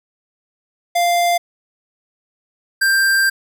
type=tone pair in turn; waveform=square; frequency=696 / 1581.1 Hz; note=F5 / G6; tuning=-6 / +14 cents; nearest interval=octave + major second; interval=1420 cents; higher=second; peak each=-14 / -13 dBFS; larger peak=second; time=0.95-1.38 / 2.81-3.3 s; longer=second; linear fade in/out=10 ms; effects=none